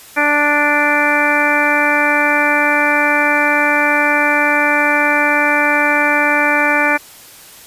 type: harmonic tone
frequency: 293.7 Hz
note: D4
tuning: in tune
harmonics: 1 / 2 / 3 / 4 / 5 / 6 / 7 / 8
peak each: -21 / -20 / -19 / -22 / -18 / -18 / -23 / -17 dBFS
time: 0.16-6.98 s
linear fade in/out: 20 ms
effects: white hiss -39 dBFS RMS until 7.66 s + resampled to 32000 Hz